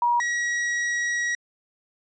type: tone pair in turn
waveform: sine / 45% pulse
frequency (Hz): 956 / 1912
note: A#5 / A#6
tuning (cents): +43 / +43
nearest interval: octave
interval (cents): 1200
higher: second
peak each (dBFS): -18 / -23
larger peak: first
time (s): 0.02-0.2 / 0.2-1.35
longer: second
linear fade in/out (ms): 2
effects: resampled to 16000 Hz